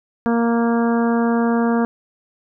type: harmonic tone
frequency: 233.1 Hz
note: A#3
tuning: in tune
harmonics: 1 / 2 / 3 / 4 / 5 / 6 / 7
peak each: -16 / -22 / -26 / -28 / -30 / -32 / -33 dBFS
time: 0.26-1.85 s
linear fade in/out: 0 ms
effects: none